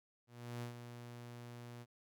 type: tone with ADSR envelope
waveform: sawtooth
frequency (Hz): 120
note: B2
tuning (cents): -49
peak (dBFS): -37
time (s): 0.27-1.86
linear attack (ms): 350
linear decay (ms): 110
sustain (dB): -8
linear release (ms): 44
effects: none